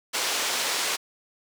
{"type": "band-pass noise", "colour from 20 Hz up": "white", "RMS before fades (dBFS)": -27, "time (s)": [0.13, 0.97], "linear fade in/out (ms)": 20, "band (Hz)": [370, 6300], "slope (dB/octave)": 12, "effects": []}